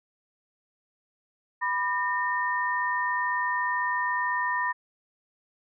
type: tone cluster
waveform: sine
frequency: 989 / 1193 / 1827 Hz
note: B5 / D6 / A#6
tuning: +2 / +27 / -35 cents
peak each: -27 / -36 / -28 dBFS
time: 1.61-4.73 s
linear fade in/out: 20 ms
effects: none